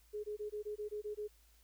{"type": "tone bursts", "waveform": "sine", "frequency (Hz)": 420, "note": "G#4", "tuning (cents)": 19, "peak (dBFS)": -38, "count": 9, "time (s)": [0.13, 1.28], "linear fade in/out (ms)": 20, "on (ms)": 110, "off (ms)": 20, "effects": ["added 54 Hz sine -65 dBFS peak until 1.63 s", "white hiss -70 dBFS RMS until 1.63 s"]}